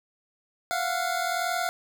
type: tone pair together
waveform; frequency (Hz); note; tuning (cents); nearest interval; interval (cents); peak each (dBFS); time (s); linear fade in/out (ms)
25% pulse; 687.1 / 728; F5 / F#5; -28 / -28; minor second; 100; -25; 0.71-1.69; 0
effects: none